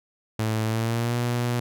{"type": "tone with pitch glide", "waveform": "sawtooth", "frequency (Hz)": [110, 120.65], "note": ["A2", "B2"], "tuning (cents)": [0, -40], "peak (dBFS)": -19, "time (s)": [0.39, 1.6], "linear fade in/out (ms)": 5, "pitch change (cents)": 160, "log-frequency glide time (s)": [0.65, 1.17], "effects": []}